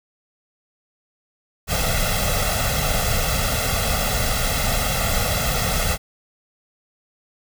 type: noise with comb filter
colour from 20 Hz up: pink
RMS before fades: -21 dBFS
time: 1.67-5.98 s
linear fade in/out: 50 ms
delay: 1.5 ms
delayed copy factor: +1
effects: none